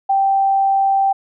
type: tone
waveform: sine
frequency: 782 Hz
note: G5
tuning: 4 cents flat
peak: -12 dBFS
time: 0.09-1.13 s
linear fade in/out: 10 ms
effects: none